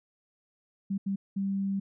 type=tone bursts at uneven times; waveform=sine; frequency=196 Hz; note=G3; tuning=in tune; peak=-27 dBFS; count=3; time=0.9-0.98 / 1.06-1.16 / 1.36-1.8 s; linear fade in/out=10 ms; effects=none